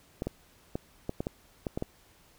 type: clicks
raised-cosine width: 2 ms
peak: -18 dBFS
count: 9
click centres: 0.221 / 0.27 / 0.755 / 1.094 / 1.205 / 1.269 / 1.668 / 1.775 / 1.824 s
effects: pink hiss -61 dBFS RMS until 2.38 s